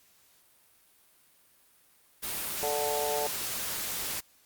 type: noise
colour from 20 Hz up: white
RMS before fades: -34 dBFS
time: 2.22-4.21 s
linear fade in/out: 20 ms
type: harmonic tone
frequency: 146.7 Hz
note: D3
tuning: 2 cents flat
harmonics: 3 / 4 / 5 / 6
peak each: -33 / -34 / -35 / -36 dBFS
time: 2.63-3.27 s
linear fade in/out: 0 ms
effects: white hiss -63 dBFS RMS until 4.45 s + Opus 48 kbps